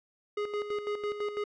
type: tone with tremolo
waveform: square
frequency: 415.4 Hz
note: G#4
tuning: in tune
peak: -30 dBFS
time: 0.37-1.44 s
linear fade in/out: 5 ms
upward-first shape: square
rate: 6 Hz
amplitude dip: 60%
effects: low-pass 3000 Hz 12 dB/octave